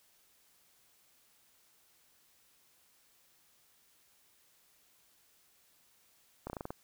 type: slowing click train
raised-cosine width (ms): 1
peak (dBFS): -25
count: 7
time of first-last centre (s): 6.47-6.705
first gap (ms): 29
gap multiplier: 1.12
effects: white hiss -68 dBFS RMS until 6.83 s